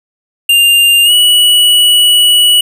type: tone with pitch glide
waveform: square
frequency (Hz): 2800 to 2938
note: F7 to F#7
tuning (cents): +4 to -13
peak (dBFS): -5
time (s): 0.49-2.61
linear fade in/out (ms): 5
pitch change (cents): +83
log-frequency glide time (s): 1.04-1.12
effects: none